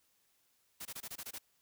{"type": "noise bursts", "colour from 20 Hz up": "white", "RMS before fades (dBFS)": -44, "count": 8, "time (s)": [0.8, 1.386], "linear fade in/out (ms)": 10, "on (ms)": 54, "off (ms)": 22, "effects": ["white hiss -74 dBFS RMS until 1.61 s"]}